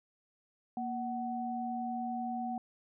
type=tone pair together; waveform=sine; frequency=235.7 / 748.3 Hz; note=A#3 / F#5; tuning=+19 / +19 cents; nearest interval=octave + minor sixth; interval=2000 cents; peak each=-37 / -36 dBFS; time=0.77-2.58 s; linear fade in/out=2 ms; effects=none